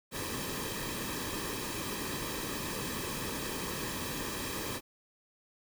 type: noise with comb filter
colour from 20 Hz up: pink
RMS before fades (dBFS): -37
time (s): 0.11-4.81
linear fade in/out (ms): 50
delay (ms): 1.4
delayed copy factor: -0.65
effects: none